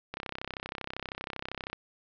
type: click train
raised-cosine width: 0.3 ms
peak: -19 dBFS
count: 53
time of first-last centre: 0.14-1.73 s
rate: 32.7 Hz
effects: low-pass 5000 Hz 12 dB/octave